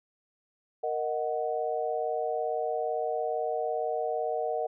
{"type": "chord", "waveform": "sine", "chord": "D# minor", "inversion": "second", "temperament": "equal", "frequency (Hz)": [466.2, 622.3, 740], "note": ["A#4", "D#5", "F#5"], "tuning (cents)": [0, 0, 0], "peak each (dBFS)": -32, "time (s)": [0.83, 4.67], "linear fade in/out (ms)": 10, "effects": []}